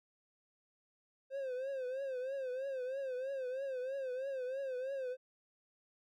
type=tone with vibrato; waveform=triangle; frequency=525 Hz; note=C5; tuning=6 cents sharp; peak=-35 dBFS; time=1.3-5.17 s; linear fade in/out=50 ms; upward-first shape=triangle; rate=3.1 Hz; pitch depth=110 cents each way; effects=none